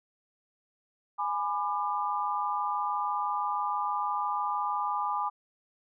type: chord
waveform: sine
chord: G# diminished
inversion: none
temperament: just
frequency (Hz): 830.6 / 996.7 / 1196.1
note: G#5 / B5 / D6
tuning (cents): 0 / +16 / +31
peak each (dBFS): -32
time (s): 1.18-5.3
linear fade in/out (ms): 20
effects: none